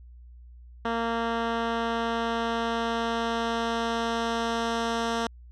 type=tone with low-pass filter sweep; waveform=10% pulse; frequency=230.5 Hz; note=A#3; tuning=19 cents flat; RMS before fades=-28 dBFS; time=0.85-5.27 s; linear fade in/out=2 ms; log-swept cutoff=2500 to 5800 Hz; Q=0.92; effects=added 60 Hz sine -45 dBFS peak until 5.51 s